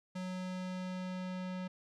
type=tone with low-pass filter sweep; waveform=square; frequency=184.1 Hz; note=F#3; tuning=8 cents flat; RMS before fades=-40 dBFS; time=0.15-1.68 s; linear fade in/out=10 ms; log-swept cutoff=6900 to 3700 Hz; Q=0.77; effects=none